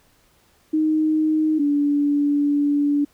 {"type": "tone pair in turn", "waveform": "sine", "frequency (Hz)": [311.1, 288.9], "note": ["D#4", "D4"], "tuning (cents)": [0, -28], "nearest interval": "minor second", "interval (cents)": 128, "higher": "first", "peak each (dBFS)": -16, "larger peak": "neither", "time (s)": [[0.73, 1.59], [1.59, 3.05]], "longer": "second", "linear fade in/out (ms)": 10, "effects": ["pink hiss -59 dBFS RMS until 3.13 s"]}